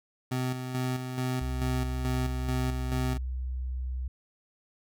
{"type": "tone with tremolo", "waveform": "25% pulse", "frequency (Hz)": 127.7, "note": "C3", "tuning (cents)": -42, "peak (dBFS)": -24, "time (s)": [0.31, 3.18], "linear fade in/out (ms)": 10, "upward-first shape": "square", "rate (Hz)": 2.3, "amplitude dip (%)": 50}
{"type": "tone with pitch glide", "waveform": "sine", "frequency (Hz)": [64, 63.48], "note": ["C2", "B1"], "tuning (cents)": [-38, 48], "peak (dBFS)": -30, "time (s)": [1.41, 4.08], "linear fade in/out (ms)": 5, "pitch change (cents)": -14, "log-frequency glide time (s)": [1.97, 2.68]}
{"effects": []}